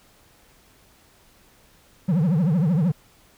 triangle tone with vibrato, 167.1 Hz, E3, 24 cents sharp, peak -15 dBFS, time 2.08-2.92 s, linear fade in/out 10 ms, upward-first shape triangle, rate 13 Hz, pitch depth 290 cents each way, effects pink hiss -56 dBFS RMS until 3.37 s

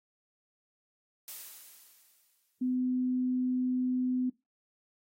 blue noise with exponential decay, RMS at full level -41 dBFS, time 1.28-2.76 s, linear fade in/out 0 ms, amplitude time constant 320 ms
sine tone, 253.1 Hz, B3, 43 cents sharp, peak -27 dBFS, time 2.61-4.3 s, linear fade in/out 10 ms
effects noise-tail reverb RT60 0.2 s tail -19 dB re dry + AAC 48 kbps

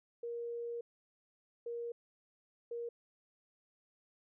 sine tone bursts at uneven times, 471.1 Hz, A#4, 18 cents sharp, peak -38 dBFS, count 3, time 0.23-0.81 / 1.66-1.92 / 2.71-2.89 s, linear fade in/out 5 ms, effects none

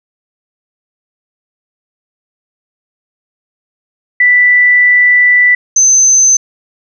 sine tone pair in turn, 1975.5 / 6175 Hz, B6 / G8, 0 / -27 cents, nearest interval octave + minor sixth, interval 1973 cents, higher second, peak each -4 dBFS, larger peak neither, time 4.2-5.55 / 5.76-6.37 s, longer first, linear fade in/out 5 ms, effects none

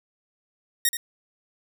5% pulse tone with echo, 1864.7 Hz, A#6, in tune, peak -8 dBFS, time 0.85-0.89 s, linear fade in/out 2 ms, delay 80 ms, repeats 1, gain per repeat -9 dB, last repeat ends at 0.97 s, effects none

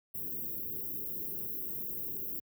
white band-stop noise, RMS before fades -38 dBFS, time 0.14-2.4 s, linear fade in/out 10 ms, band 450 to 13000 Hz, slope 48 dB/octave, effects high-pass 80 Hz 12 dB/octave

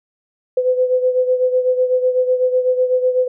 sine beating tone pair, 505 / 513 Hz, B4 / C5, +39 / -34 cents, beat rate 8 Hz, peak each -14 / -20 dBFS, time 0.57-3.28 s, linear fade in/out 5 ms, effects none

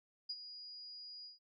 sine tone with ADSR envelope, 4889 Hz, D#8, 31 cents flat, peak -37 dBFS, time 0.29-1.39 s, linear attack 11 ms, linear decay 47 ms, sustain -11 dB, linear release 140 ms, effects none

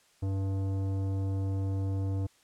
sine tone with tanh clipping, 96.9 Hz, G2, 20 cents flat, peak -30 dBFS, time 0.22-2.27 s, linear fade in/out 10 ms, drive 14 dB, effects white hiss -64 dBFS RMS until 2.43 s + low-pass 9000 Hz 12 dB/octave

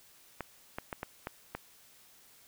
clicks, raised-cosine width 0.5 ms, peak -21 dBFS, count 6, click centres 0.407 / 0.785 / 0.928 / 1.031 / 1.271 / 1.55 s, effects white hiss -60 dBFS RMS until 2.47 s

